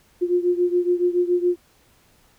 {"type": "beating tone pair", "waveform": "sine", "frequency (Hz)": [352.5, 359.6], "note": ["F4", "F#4"], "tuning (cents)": [16, -49], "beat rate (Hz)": 7.1, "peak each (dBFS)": [-19, -22], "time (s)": [0.21, 1.56], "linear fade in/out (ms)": 20, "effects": ["pink hiss -58 dBFS RMS until 2.38 s"]}